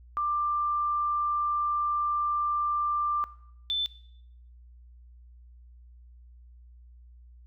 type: tone pair in turn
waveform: sine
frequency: 1185 / 3526 Hz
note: D6 / A7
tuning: +15 / +3 cents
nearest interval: octave + perfect fifth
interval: 1888 cents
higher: second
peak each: -25 dBFS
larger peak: neither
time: 0.17-3.24 / 3.7-3.86 s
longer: first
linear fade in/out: 0 ms
effects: noise-tail reverb RT60 0.7 s tail -17 dB re dry + added 60 Hz sine -49 dBFS peak until 7.46 s